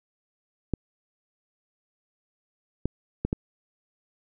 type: clicks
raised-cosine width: 3 ms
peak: -12 dBFS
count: 4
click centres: 0.737 / 2.856 / 3.25 / 3.329 s
effects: none